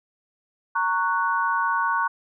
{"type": "chord", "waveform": "sine", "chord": "F# major", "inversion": "first", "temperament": "just", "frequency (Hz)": [925, 1110, 1480], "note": ["A#5", "C#6", "F#6"], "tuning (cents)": [-14, 2, 0], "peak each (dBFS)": [-25, -24, -25], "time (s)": [0.75, 2.08], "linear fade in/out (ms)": 10, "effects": []}